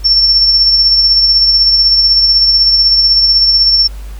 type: tone with tremolo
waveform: sine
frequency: 5420 Hz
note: E8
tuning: 47 cents sharp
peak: -4 dBFS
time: 0.04-3.88 s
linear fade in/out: 20 ms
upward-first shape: sine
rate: 16 Hz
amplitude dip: 35%
effects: added 50 Hz sine -23 dBFS peak until 4.19 s + pink hiss -40 dBFS RMS until 4.19 s